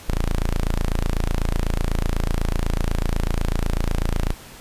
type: tone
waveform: sawtooth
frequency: 28.05 Hz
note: A0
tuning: 34 cents sharp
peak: -15 dBFS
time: 0.08-4.34 s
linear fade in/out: 10 ms
effects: pink hiss -42 dBFS RMS until 4.6 s + resampled to 32000 Hz